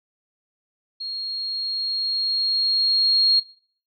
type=tone with level ramp; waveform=sine; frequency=4268 Hz; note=C8; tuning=34 cents sharp; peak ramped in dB=-28 to -14 dBFS; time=1-3.4 s; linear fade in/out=10 ms; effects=noise-tail reverb RT60 0.5 s tail -20 dB re dry